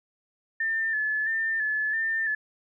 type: tone with vibrato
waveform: sine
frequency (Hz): 1760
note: A6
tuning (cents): 0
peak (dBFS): -24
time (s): 0.6-2.35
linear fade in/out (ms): 5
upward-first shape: square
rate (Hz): 1.5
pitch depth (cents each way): 36
effects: none